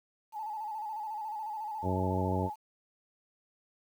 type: tone with vibrato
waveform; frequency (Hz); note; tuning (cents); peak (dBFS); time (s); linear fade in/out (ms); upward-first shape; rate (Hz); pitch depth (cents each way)
sine; 860; A5; -40; -35; 0.32-2.56; 50; square; 14; 47
type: harmonic tone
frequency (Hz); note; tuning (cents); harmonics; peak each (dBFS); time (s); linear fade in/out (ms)
93.3; F#2; +15; 1 / 2 / 3 / 4 / 5 / 6 / 7; -32 / -35 / -37 / -38 / -39 / -40 / -40; 1.82-2.5; 50
effects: 10-bit